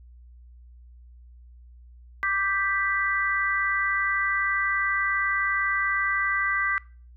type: chord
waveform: sine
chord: G major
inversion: second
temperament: equal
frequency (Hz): 1174.7 / 1568 / 1975.5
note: D6 / G6 / B6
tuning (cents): 0 / 0 / 0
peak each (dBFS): -28 / -27 / -26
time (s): 2.23-6.78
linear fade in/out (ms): 0
effects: noise-tail reverb RT60 0.4 s tail -23 dB re dry + added 60 Hz sine -46 dBFS peak until 7.16 s